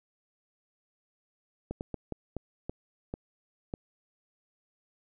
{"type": "slowing click train", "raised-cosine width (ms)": 2, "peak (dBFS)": -21, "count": 8, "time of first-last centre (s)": [1.71, 3.739], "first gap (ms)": 99, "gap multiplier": 1.35, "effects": []}